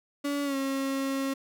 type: tone with pitch glide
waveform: 35% pulse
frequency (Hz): 285.2 to 271.1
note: C#4 to C#4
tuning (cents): +49 to -38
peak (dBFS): -26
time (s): 0.24-1.34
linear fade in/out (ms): 10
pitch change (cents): -87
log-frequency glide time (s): 0.44-0.56
effects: none